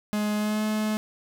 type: tone with pitch glide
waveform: 45% pulse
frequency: 210 to 214.7 Hz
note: G#3 to A3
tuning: +19 to -42 cents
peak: -24 dBFS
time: 0.13-0.97 s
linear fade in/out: 0 ms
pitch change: +39 cents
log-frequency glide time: 0.36-0.64 s
effects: 10-bit